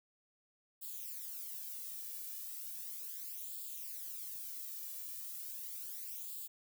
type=noise with flanger; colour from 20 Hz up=violet; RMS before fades=-45 dBFS; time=0.81-6.48 s; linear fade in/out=20 ms; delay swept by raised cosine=0.25 to 1.75 ms; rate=0.36 Hz; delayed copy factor=+0.75; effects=none